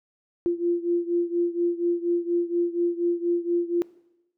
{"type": "beating tone pair", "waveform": "sine", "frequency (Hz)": [344.4, 348.6], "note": ["F4", "F4"], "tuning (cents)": [-24, -3], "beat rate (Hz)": 4.2, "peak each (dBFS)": [-24, -26], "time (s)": [0.46, 3.82], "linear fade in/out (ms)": 0, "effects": ["noise-tail reverb RT60 0.9 s tail -20 dB re dry"]}